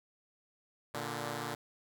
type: tone pair together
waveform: 5% pulse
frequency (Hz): 116.7 / 146.61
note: A#2 / D3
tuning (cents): +2 / -3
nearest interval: major third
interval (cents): 395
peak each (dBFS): -28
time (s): 0.94-1.55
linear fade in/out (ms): 5
effects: none